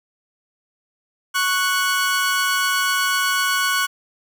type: tone pair together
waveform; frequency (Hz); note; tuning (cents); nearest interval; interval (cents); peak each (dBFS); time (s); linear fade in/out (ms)
sawtooth; 1108 / 1480; C#6 / F#6; -1 / 0; perfect fourth; 501; -18 / -16; 1.34-3.87; 20
effects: none